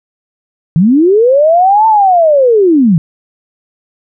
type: linear two-way sweep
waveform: sine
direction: up then down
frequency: 150.1 to 899 to 150.1 Hz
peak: -4 dBFS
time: 0.76-2.98 s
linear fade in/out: 0 ms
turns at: 1.87 s
effects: none